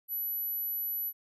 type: tone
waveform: sine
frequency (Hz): 11880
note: F#9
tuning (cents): +6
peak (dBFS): -31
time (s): 0.08-1.13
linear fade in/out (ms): 50
effects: none